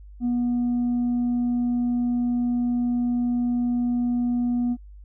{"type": "tone with tanh clipping", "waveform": "sine", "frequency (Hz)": 242.6, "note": "B3", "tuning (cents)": -31, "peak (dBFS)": -21, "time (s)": [0.2, 4.77], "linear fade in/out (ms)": 50, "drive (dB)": 1, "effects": ["added 50 Hz sine -41 dBFS peak until 5.04 s"]}